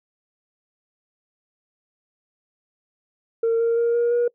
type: tone with pitch steps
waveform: sine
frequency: 457.6 / 462.9 / 468.3 / 473.7 / 479.2 Hz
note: A#4 / A#4 / A#4 / A#4 / A#4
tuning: -32 / -12 / +8 / +28 / +48 cents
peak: -15 dBFS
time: 3.43-4.28 s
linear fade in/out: 5 ms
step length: 170 ms
effects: noise-tail reverb RT60 0.1 s tail -24 dB re dry + tanh soft clip ceiling -15 dBFS